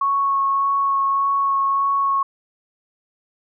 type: tone with vibrato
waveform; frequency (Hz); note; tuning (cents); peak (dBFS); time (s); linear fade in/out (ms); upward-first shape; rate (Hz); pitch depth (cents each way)
sine; 1103; C#6; -9; -16; 0.01-2.23; 5; sine; 1.7; 10
effects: none